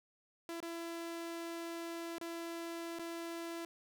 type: tone with dropouts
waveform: sawtooth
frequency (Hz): 335.6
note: E4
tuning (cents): +31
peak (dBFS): -37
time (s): 0.49-3.65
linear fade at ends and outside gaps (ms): 1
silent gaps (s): 0.603-0.627 / 2.183-2.212 / 2.987-2.994
effects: none